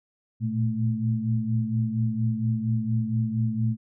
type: tone cluster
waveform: sine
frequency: 114 / 118.3 / 219.7 Hz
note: A#2 / A#2 / A3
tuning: -38 / +26 / -2 cents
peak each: -27 dBFS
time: 0.4-3.77 s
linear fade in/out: 50 ms
effects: none